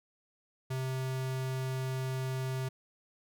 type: tone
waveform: square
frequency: 130.8 Hz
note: C3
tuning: in tune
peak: -33 dBFS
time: 0.7-2.69 s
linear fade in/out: 10 ms
effects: none